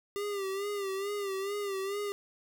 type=tone with vibrato; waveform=square; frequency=397.7 Hz; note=G4; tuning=25 cents sharp; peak=-33 dBFS; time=0.16-2.12 s; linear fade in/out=0 ms; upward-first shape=sine; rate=2.3 Hz; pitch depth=65 cents each way; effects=none